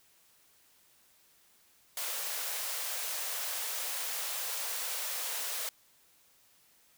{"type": "high-pass noise", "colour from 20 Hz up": "white", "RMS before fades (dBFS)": -36, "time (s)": [1.97, 5.69], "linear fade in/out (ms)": 2, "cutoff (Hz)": 450, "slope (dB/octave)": 96, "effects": ["white hiss -65 dBFS RMS until 6.97 s"]}